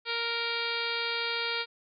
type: harmonic tone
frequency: 466.2 Hz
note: A#4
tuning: in tune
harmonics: 1 / 2 / 3 / 4 / 5 / 6 / 7 / 8 / 9 / 10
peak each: -38 / -40 / -36 / -41 / -35 / -41 / -39 / -38 / -39 / -40 dBFS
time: 0.05-1.66 s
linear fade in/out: 50 ms
effects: none